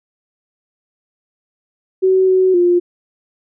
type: tone with pitch steps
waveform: sine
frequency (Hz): 376.8 / 373.8 / 352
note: F#4 / F#4 / F4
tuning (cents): +32 / +18 / +14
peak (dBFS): -9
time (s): 2.02-2.8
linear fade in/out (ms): 20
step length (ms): 260
effects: none